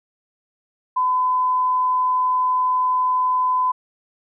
sine tone, 1011 Hz, B5, 40 cents sharp, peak -16 dBFS, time 0.96-3.72 s, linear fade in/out 10 ms, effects none

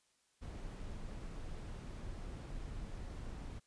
brown noise, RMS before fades -45 dBFS, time 0.41-3.6 s, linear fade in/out 20 ms, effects white hiss -75 dBFS RMS until 3.66 s + resampled to 22050 Hz

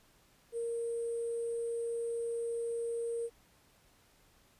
sine tone with sample-and-hold, 466.2 Hz, A#4, in tune, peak -33 dBFS, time 0.52-3.3 s, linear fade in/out 50 ms, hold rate 8820 Hz, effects pink hiss -66 dBFS RMS until 4.59 s + resampled to 32000 Hz

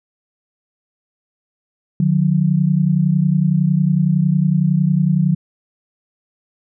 sine tone pair together, 150.49 / 181.4 Hz, D3 / F#3, +43 / -34 cents, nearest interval minor third, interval 323 cents, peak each -15 dBFS, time 2-5.35 s, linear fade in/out 2 ms, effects none

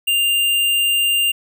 square tone, 2796 Hz, F7, 1 cent sharp, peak -15 dBFS, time 0.07-1.32 s, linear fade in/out 10 ms, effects none

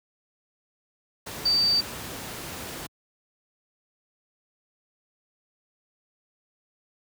sine tone in noise, 4631 Hz, D8, 25 cents flat, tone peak -19 dBFS, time 1.45-1.81 s, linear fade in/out 10 ms, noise pink, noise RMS -36 dBFS, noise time 1.26-2.87 s, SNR +14 dB, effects high-pass 80 Hz 12 dB/octave

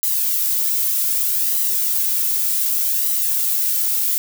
violet noise with flanger, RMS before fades -19 dBFS, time 0.03-4.18 s, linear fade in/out 0 ms, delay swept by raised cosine 1 to 2.3 ms, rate 0.65 Hz, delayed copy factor +0.5, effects none

